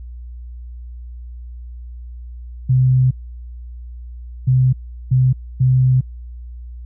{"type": "tone bursts at uneven times", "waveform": "sine", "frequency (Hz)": 128.7, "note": "C3", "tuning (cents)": -28, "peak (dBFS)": -10, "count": 4, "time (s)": [[2.69, 3.11], [4.47, 4.73], [5.11, 5.33], [5.6, 6.01]], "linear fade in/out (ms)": 10, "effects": ["added 60 Hz sine -30 dBFS peak until 6.85 s"]}